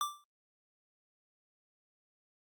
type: tone with exponential decay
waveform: square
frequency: 1174.7 Hz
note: D6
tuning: in tune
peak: -28 dBFS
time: 0.01-0.24 s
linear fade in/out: 1 ms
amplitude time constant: 50 ms
effects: Opus 48 kbps